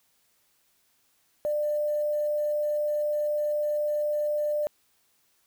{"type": "tone with quantisation", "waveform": "sine", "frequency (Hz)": 596, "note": "D5", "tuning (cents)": 25, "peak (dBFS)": -24, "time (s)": [1.45, 4.67], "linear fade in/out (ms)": 0, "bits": 8, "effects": ["white hiss -68 dBFS RMS until 5.46 s"]}